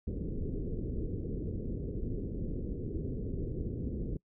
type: low-pass noise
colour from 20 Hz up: pink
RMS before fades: -36 dBFS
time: 0.07-4.17 s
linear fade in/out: 2 ms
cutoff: 460 Hz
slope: 48 dB/octave
effects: noise-tail reverb RT60 0.1 s tail -24 dB re dry